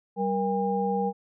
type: tone cluster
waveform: sine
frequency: 194 / 472 / 806 Hz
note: G3 / A#4 / G5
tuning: -18 / +22 / +48 cents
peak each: -28 dBFS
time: 0.16-1.13 s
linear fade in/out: 50 ms
effects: none